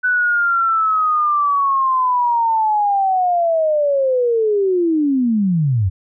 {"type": "linear sweep", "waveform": "sine", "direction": "down", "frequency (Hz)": [1500, 86.3], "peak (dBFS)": -13, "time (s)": [0.03, 5.9], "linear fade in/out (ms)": 20, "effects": []}